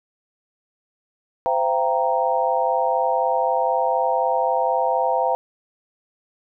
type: tone cluster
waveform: sine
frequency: 516 / 677 / 781 / 932 Hz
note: C5 / E5 / G5 / A#5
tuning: -24 / +46 / -7 / -1 cents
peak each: -23 dBFS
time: 1.46-5.35 s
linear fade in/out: 0 ms
effects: none